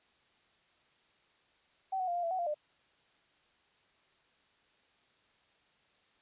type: tone with pitch steps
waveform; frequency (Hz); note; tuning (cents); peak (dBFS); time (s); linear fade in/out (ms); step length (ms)
sine; 765 / 741 / 697 / 701 / 672 / 747 / 693 / 600; G5 / F#5 / F5 / F5 / E5 / F#5 / F5 / D5; -42 / +2 / -4 / +6 / +33 / +16 / -14 / +37; -31; 1.92-2.544; 10; 78
effects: white hiss -69 dBFS RMS until 6.21 s + resampled to 8000 Hz